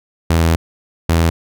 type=tone pair in turn; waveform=sawtooth; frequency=82.4 / 82.85 Hz; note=E2 / E2; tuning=0 / +9 cents; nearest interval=unison; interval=9 cents; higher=second; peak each=-7 dBFS; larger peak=neither; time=0.3-0.56 / 1.09-1.3 s; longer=first; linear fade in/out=5 ms; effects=none